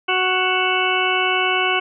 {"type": "harmonic tone with a mistuned harmonic", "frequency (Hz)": 370, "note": "F#4", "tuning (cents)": 0, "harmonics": [1, 2, 3, 4, 6, 7, 8], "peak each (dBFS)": [-24, -24, -24, -24, -24, -24, -24], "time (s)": [0.08, 1.8], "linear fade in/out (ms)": 10, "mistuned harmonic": 7, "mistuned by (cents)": 45, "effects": []}